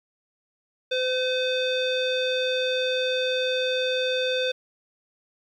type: tone with low-pass filter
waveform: square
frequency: 511 Hz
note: C5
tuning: 41 cents flat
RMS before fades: -25 dBFS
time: 0.91-4.52 s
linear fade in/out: 10 ms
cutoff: 3600 Hz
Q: 4.3
effects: 10-bit